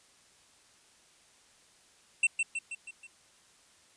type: tone with echo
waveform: square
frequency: 2695 Hz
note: E7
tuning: 38 cents sharp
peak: -22 dBFS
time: 2.23-2.27 s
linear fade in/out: 5 ms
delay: 160 ms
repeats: 5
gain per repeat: -5 dB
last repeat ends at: 3.07 s
effects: white hiss -62 dBFS RMS until 3.96 s + resampled to 22050 Hz